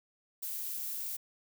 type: noise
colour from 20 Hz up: violet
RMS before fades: -38 dBFS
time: 0.42-1.17 s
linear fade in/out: 10 ms
effects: none